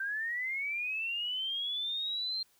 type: linear sweep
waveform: sine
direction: up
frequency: 1553 to 4186 Hz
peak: -32 dBFS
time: 0-2.43 s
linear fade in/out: 5 ms
effects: white hiss -68 dBFS RMS until 2.59 s